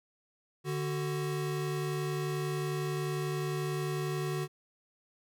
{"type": "tone pair together", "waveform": "square", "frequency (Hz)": [148.2, 373.4], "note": ["D3", "F#4"], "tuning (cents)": [16, 16], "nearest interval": "octave + major third", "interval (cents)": 1600, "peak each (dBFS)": [-34, -36], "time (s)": [0.64, 4.48], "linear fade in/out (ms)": 50, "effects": []}